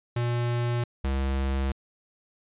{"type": "tone pair in turn", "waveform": "square", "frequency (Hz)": [119.9, 67.29], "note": ["A#2", "C2"], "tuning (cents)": [49, 49], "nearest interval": "minor seventh", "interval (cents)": 1000, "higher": "first", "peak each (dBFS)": -25, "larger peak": "neither", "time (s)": [[0.16, 0.84], [1.04, 1.72]], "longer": "neither", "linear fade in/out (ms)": 5, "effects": ["resampled to 8000 Hz"]}